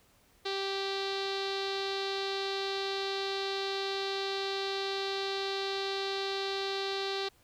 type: tone with low-pass filter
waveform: sawtooth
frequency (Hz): 391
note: G4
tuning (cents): -4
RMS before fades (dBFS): -34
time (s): 0.45-7.29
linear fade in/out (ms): 10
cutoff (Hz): 4100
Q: 5.4
effects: pink hiss -65 dBFS RMS until 7.43 s